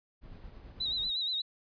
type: noise with tremolo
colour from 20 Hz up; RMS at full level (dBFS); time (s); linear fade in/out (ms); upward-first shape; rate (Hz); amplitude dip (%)
brown; -47; 0.21-1.12; 50; triangle; 9; 35
type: tone with vibrato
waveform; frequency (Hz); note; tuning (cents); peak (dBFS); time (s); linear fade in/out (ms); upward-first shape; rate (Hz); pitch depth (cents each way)
sine; 3873; B7; -35; -30; 0.8-1.42; 10; sine; 8.4; 77
effects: resampled to 11025 Hz